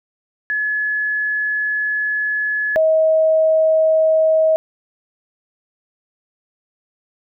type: tone pair in turn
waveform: sine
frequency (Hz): 1705 / 635.7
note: G#6 / D#5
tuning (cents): +45 / +37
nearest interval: octave + perfect fourth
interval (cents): 1708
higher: first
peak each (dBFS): -17 / -11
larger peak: second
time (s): 0.5-2.76 / 2.76-4.56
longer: first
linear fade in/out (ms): 0
effects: none